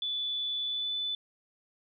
sine tone with pitch glide, 3470 to 3496 Hz, A7 to A7, -25 to -12 cents, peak -30 dBFS, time 0.02-1.15 s, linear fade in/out 2 ms, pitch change +13 cents, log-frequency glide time 0.63-0.94 s, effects none

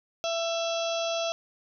harmonic tone, 667 Hz, E5, 20 cents sharp, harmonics 1 / 2 / 4 / 5 / 6 / 7 / 8 / 9, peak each -28 / -38 / -38 / -36 / -42 / -45 / -42 / -40 dBFS, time 0.24-1.32 s, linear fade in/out 0 ms, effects none

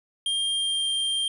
square tone with pitch glide, 3203 to 3183 Hz, G7 to G7, +37 to +26 cents, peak -24 dBFS, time 0.26-1.28 s, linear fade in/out 2 ms, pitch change -11 cents, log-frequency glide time 0.5-0.9 s, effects resampled to 32000 Hz + 9-bit

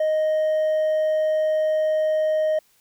sine tone with hard clipping, 622.3 Hz, D#5, in tune, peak -19 dBFS, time 0-2.59 s, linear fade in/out 5 ms, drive 2 dB, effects white hiss -61 dBFS RMS until 2.8 s

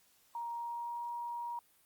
sine tone with pitch glide, 939 to 948.8 Hz, A#5 to A#5, +12 to +30 cents, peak -37 dBFS, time 0.35-1.59 s, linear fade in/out 2 ms, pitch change +18 cents, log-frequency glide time 0.53-1.03 s, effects white hiss -68 dBFS RMS until 1.85 s + Opus 48 kbps

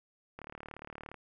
click train, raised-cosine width 0.5 ms, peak -29 dBFS, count 29, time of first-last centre 0.39-1.143 s, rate 37.2 Hz, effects none

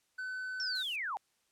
triangle tone, 1512 Hz, F#6, 37 cents sharp, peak -35 dBFS, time 0.18-0.83 s, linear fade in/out 10 ms
sine linear sweep, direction down, 5550 to 737 Hz, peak -34 dBFS, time 0.6-1.17 s, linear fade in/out 0 ms
violet noise, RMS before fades -47 dBFS, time 0.75-0.96 s, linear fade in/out 5 ms
effects white hiss -75 dBFS RMS until 1.51 s + low-pass 10000 Hz 12 dB/octave

